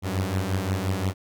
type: beating tone pair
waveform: sawtooth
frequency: 92.2 / 97.9 Hz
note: F#2 / G2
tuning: -6 / -2 cents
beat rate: 5.7 Hz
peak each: -23 / -23 dBFS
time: 0.02-1.14 s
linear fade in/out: 50 ms
effects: none